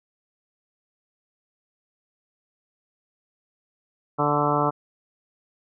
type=harmonic tone with a mistuned harmonic; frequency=146.83 Hz; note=D3; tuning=in tune; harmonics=1 / 2 / 3 / 4 / 5 / 6 / 7 / 8 / 9; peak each=-28 / -28 / -28 / -28 / -28 / -28 / -28 / -28 / -28 dBFS; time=4.18-4.71 s; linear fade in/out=20 ms; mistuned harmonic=8; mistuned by=-31 cents; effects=none